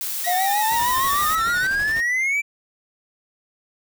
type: noise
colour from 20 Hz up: blue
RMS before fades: -27 dBFS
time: 0.01-1.35 s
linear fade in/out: 0 ms
type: tone with vibrato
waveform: sawtooth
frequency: 1864.7 Hz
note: A#6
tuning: in tune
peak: -24 dBFS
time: 0.24-1.67 s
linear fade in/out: 5 ms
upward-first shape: triangle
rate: 6.5 Hz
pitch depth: 86 cents each way
type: exponential sweep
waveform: triangle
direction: up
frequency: 698.5 to 2349 Hz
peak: -17 dBFS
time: 0.26-2.42 s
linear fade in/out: 20 ms
type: noise with tremolo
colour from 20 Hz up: pink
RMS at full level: -35 dBFS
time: 0.71-2.01 s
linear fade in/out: 5 ms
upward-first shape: square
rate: 12 Hz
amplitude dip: 40%
effects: none